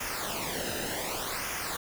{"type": "noise with flanger", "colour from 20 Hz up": "pink", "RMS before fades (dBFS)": -34, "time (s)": [0, 1.77], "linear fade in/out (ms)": 10, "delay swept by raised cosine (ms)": [0.24, 0.9], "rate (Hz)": 0.66, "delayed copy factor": -0.7, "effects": []}